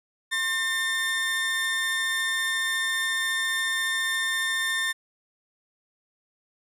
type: tone pair together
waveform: 30% pulse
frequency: 1064 / 1803.6 Hz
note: C6 / A6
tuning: +29 / +42 cents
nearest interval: major sixth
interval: 913 cents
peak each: -34 / -22 dBFS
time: 0.31-4.93 s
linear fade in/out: 20 ms
effects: resampled to 32000 Hz